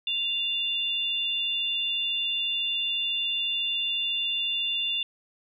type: tone pair together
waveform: sine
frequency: 2794 / 3520 Hz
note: F7 / A7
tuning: 0 / 0 cents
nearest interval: major third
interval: 400 cents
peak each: -28 dBFS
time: 0.07-5.03 s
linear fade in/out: 2 ms
effects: none